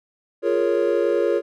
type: chord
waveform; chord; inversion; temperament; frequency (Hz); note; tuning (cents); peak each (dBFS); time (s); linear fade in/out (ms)
triangle; Bb minor seventh; second; equal; 349.2 / 415.3 / 466.2 / 554.4; F4 / Ab4 / Bb4 / Db5; 0 / 0 / 0 / 0; -21; 0.42-1.42; 50
effects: none